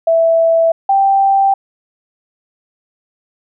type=tone pair in turn; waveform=sine; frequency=659.3 / 784 Hz; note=E5 / G5; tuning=0 / 0 cents; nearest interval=minor third; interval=300 cents; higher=second; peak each=-8 dBFS; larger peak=neither; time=0.07-0.72 / 0.89-1.54 s; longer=neither; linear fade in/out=5 ms; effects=none